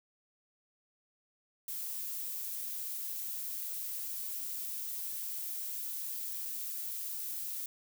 violet noise, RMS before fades -39 dBFS, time 1.68-7.66 s, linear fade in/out 2 ms, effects none

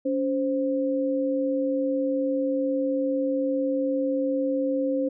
sine tone pair together, 280.9 / 523.3 Hz, C#4 / C5, +23 / 0 cents, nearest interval major seventh, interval 1077 cents, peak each -25 dBFS, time 0.05-5.09 s, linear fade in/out 10 ms, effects none

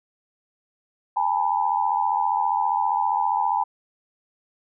sine tone cluster, 813 / 888 / 983 Hz, G#5 / A5 / B5, -37 / +16 / -8 cents, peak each -24 dBFS, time 1.16-3.64 s, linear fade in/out 10 ms, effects none

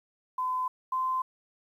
sine tone pair in turn, 1018 / 1034 Hz, C6 / C6, -48 / -21 cents, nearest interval unison, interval 27 cents, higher second, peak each -27 / -26 dBFS, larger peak second, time 0.38-0.68 / 0.92-1.22 s, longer neither, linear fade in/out 5 ms, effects 10-bit

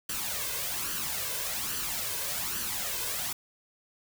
white noise with flanger, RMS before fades -33 dBFS, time 0.09-3.33 s, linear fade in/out 5 ms, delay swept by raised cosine 0.66 to 1.96 ms, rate 1.2 Hz, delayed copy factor +0.6, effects none

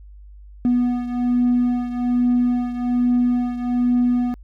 triangle beating tone pair, 244.8 / 246 Hz, B3 / B3, -15 / -7 cents, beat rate 1.2 Hz, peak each -15 / -20 dBFS, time 0.65-4.34 s, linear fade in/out 0 ms, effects tanh soft clip ceiling -9 dBFS + added 50 Hz sine -39 dBFS peak until 4.43 s

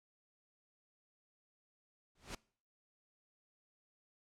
pink noise with exponential growth, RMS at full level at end -39 dBFS, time 2.15-2.35 s, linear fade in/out 5 ms, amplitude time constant 42 ms, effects noise-tail reverb RT60 0.5 s tail -24 dB re dry + low-pass 8000 Hz 12 dB/octave

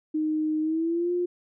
sine tone with pitch glide, 309.7 to 353.7 Hz, D#4 to F4, -8 to +22 cents, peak -23 dBFS, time 0.14-1.26 s, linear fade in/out 10 ms, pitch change +230 cents, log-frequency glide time 0.61-1.12 s, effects none

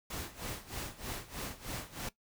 pink noise with tremolo, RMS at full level -39 dBFS, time 0.1-2.09 s, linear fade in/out 5 ms, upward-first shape sine, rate 3.2 Hz, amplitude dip 85%, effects noise-tail reverb RT60 0.1 s tail -17 dB re dry

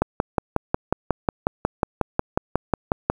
click train, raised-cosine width 1 ms, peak -4 dBFS, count 18, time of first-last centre 0.02-3.1 s, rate 5.52 Hz, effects 7-bit

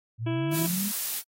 sine exponential sweep, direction up, 110 to 213.4 Hz, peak -28 dBFS, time 0.18-0.92 s, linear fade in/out 50 ms
harmonic tone, 329.6 Hz, E4, in tune, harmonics 1 / 2 / 3 / 4 / 5 / 7 / 8 / 9 / 10, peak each -28 / -38 / -41 / -48 / -45 / -44 / -46 / -48 / -48 dBFS, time 0.26-0.67 s, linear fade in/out 10 ms
blue noise, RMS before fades -30 dBFS, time 0.51-1.23 s, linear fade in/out 50 ms
effects AAC 48 kbps

